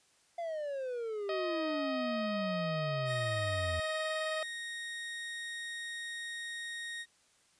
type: exponential sweep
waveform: triangle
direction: down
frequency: 694 to 82.41 Hz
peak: -33 dBFS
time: 0.38-3.8 s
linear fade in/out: 5 ms
type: harmonic tone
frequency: 628 Hz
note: D#5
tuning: 16 cents sharp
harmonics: 1 / 2 / 3 / 4 / 5 / 6 / 7 / 8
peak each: -35 / -41 / -45 / -47 / -49 / -51 / -52 / -53 dBFS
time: 1.29-4.43 s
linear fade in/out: 2 ms
type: tone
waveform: 30% pulse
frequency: 1865 Hz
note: A#6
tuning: in tune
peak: -36 dBFS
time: 3.05-7.06 s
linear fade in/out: 50 ms
effects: white hiss -68 dBFS RMS until 7.59 s + resampled to 22050 Hz